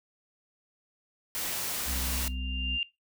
white noise, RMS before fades -33 dBFS, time 1.35-2.28 s, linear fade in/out 0 ms
sine tone with exponential growth, 2794 Hz, F7, in tune, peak -26 dBFS, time 1.63-2.83 s, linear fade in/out 1 ms, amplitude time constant 260 ms
harmonic tone, 63.6 Hz, C2, 48 cents flat, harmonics 1 / 3 / 4, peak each -32 / -46 / -44 dBFS, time 1.85-2.79 s, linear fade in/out 50 ms
effects noise-tail reverb RT60 0.2 s tail -19 dB re dry

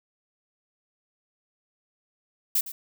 violet noise with echo, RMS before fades -23 dBFS, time 2.55-2.61 s, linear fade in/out 5 ms, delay 110 ms, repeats 1, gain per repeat -14 dB, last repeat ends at 2.72 s, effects none

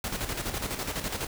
pink noise with tremolo, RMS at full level -31 dBFS, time 0.04-1.27 s, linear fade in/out 2 ms, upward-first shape square, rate 12 Hz, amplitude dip 55%, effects none

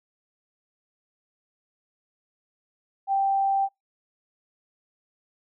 sine tone, 784 Hz, G5, in tune, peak -20 dBFS, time 3.07-3.69 s, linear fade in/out 50 ms, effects noise-tail reverb RT60 0.2 s tail -25 dB re dry

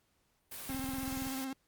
white noise, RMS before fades -44 dBFS, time 0.51-1.45 s, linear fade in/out 10 ms
45% pulse tone with vibrato, 265.5 Hz, C4, 25 cents sharp, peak -37 dBFS, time 0.69-1.53 s, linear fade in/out 2 ms, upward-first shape sine, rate 16 Hz, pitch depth 30 cents each way
click train, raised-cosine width 5 ms, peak -32 dBFS, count 13, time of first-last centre 0.7-1.269 s, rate 21.1 Hz
effects pink hiss -75 dBFS RMS until 1.67 s + Opus 48 kbps

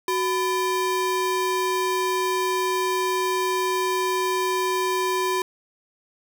square ring-modulated tone, 687 Hz, F5, 29 cents flat, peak -19 dBFS, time 0.08-5.42 s, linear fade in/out 2 ms, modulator 315 Hz, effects none

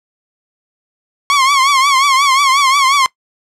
sawtooth tone with vibrato, 1095 Hz, C#6, 22 cents flat, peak -5 dBFS, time 1.3-3.06 s, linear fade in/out 0 ms, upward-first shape triangle, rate 5.6 Hz, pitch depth 110 cents each way, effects noise-tail reverb RT60 0.1 s tail -21 dB re dry + low-pass 8000 Hz 12 dB/octave

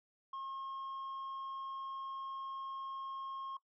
sine tone, 1077 Hz, C6, 50 cents sharp, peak -38 dBFS, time 0.33-3.57 s, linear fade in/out 5 ms, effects noise-tail reverb RT60 0.1 s tail -18 dB re dry + tanh soft clip ceiling -40 dBFS

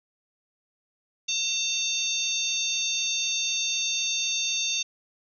harmonic tone with a mistuned harmonic, 904 Hz, A5, 47 cents sharp, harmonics 3 / 4 / 5 / 6 / 7, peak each -31 / -29 / -34 / -35 / -30 dBFS, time 1.28-4.83 s, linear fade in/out 10 ms, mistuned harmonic 6, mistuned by +60 cents, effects none

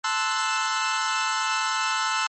sawtooth chord, F# half-diminished seventh, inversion first, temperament equal, 880 / 1046.5 / 1318.5 / 1480 Hz, A5 / C6 / E6 / F#6, 0 / 0 / 0 / 0 cents, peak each -25 / -26 / -23 / -26 dBFS, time 0.04-2.27 s, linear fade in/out 5 ms, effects MP3 32 kbps

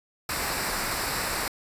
pink noise with comb filter, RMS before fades -29 dBFS, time 0.29-1.48 s, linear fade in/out 2 ms, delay 0.31 ms, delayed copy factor -0.6, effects resampled to 32000 Hz

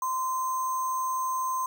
sine tone with sample-and-hold, 1034 Hz, C6, 21 cents flat, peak -26 dBFS, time 0.02-1.66 s, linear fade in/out 2 ms, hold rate 7350 Hz, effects none

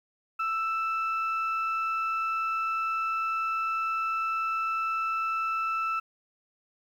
sine tone pair together, 1325.5 / 2638 Hz, E6 / E7, +9 / +1 cents, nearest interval octave, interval 1192 cents, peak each -26 / -34 dBFS, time 0.39-6 s, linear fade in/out 10 ms, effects tanh soft clip ceiling -21 dBFS + 10-bit

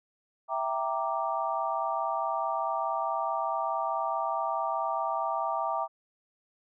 sine chord, E half-diminished seventh, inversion none, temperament equal, 659.3 / 784 / 932.3 / 1174.7 Hz, E5 / G5 / Bb5 / D6, 0 / 0 / 0 / 0 cents, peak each -33 dBFS, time 0.48-5.88 s, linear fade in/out 50 ms, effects none

